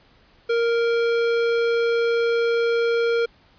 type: tone with hard clipping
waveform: sine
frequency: 466.2 Hz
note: A#4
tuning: in tune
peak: -20 dBFS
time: 0.49-3.26 s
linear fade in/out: 10 ms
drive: 15 dB
effects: pink hiss -56 dBFS RMS until 3.58 s + resampled to 11025 Hz